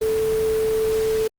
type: tone in noise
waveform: sine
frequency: 440 Hz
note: A4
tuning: in tune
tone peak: -18 dBFS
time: 0.01-1.28 s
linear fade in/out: 10 ms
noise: pink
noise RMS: -33 dBFS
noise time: 0.01-1.28 s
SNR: +12 dB
effects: Opus 32 kbps